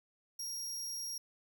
sawtooth tone, 5610 Hz, F8, 7 cents sharp, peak -36 dBFS, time 0.39-1.18 s, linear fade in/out 5 ms, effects none

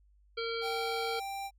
harmonic tone, 459.4 Hz, A#4, 25 cents flat, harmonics 1 / 3 / 5 / 7 / 9 / 10, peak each -35 / -40 / -42 / -43 / -45 / -45 dBFS, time 0.37-1.2 s, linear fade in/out 10 ms
square tone with pitch glide, 781 to 787.8 Hz, G5 to G5, -7 to +8 cents, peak -37 dBFS, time 0.61-1.51 s, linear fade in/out 50 ms, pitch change +15 cents, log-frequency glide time 1.04-1.34 s
effects added 50 Hz sine -61 dBFS peak until 1.58 s

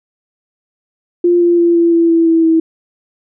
sine tone with pitch steps, 349.2 / 345.6 / 342 / 338.5 / 335 / 331.5 / 328.1 / 324.7 Hz, F4 / F4 / F4 / E4 / E4 / E4 / E4 / E4, 0 / -18 / -36 / +46 / +28 / +10 / -8 / -26 cents, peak -7 dBFS, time 1.24-2.6 s, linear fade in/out 5 ms, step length 170 ms, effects none

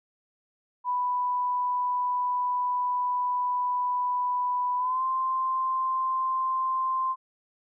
sine tone with pitch glide, 990 to 1044.6 Hz, B5 to C6, +4 to -3 cents, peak -24 dBFS, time 0.84-7.16 s, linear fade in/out 50 ms, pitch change +93 cents, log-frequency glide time 4.77-5.03 s, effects none

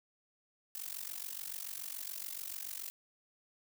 blue noise with amplitude modulation, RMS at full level -39 dBFS, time 0.75-2.9 s, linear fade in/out 0 ms, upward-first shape sine, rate 47 Hz, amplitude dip 90%, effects none

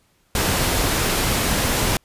pink noise, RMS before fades -20 dBFS, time 0.35-1.97 s, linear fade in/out 2 ms, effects pink hiss -62 dBFS RMS until 2.04 s + resampled to 32000 Hz

